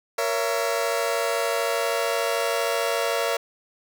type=chord; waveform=sawtooth; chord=A# diminished; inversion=none; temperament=just; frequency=466.2 / 559.4 / 671.3 Hz; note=A#4 / C#5 / E5; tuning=0 / +16 / +31 cents; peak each=-23 / -23 / -23 dBFS; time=0.18-3.37 s; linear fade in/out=5 ms; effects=none